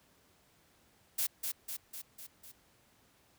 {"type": "noise with echo", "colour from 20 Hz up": "blue", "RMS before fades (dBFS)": -32, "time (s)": [1.18, 1.27], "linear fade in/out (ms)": 10, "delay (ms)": 250, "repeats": 5, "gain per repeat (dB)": -4, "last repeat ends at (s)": 2.52, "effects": ["pink hiss -67 dBFS RMS until 3.38 s", "high-pass 60 Hz 12 dB/octave"]}